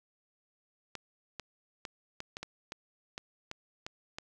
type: clicks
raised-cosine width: 0.2 ms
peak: -22 dBFS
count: 11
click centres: 0.953 / 1.397 / 1.852 / 2.204 / 2.369 / 2.43 / 2.721 / 3.179 / 3.514 / 3.865 / 4.185 s
effects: none